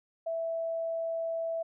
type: tone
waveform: sine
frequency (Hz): 659.3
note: E5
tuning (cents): 0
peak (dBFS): -30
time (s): 0.26-1.63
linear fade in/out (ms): 10
effects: none